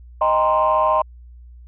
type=chord; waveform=sine; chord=C minor seventh; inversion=first; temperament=equal with one note detuned; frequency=622.3 / 794 / 932.3 / 1046.5 Hz; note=Eb5 / G5 / Bb5 / C6; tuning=0 / +22 / 0 / 0 cents; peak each=-18 / -23 / -20 / -17 dBFS; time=0.21-1.02 s; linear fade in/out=5 ms; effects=tanh soft clip ceiling -7 dBFS + added 60 Hz sine -39 dBFS peak until 1.67 s